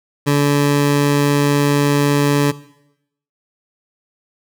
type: tone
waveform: 20% pulse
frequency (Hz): 143.8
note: D3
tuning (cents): -36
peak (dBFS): -7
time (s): 0.26-2.52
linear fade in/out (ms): 20
effects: noise-tail reverb RT60 0.8 s tail -18 dB re dry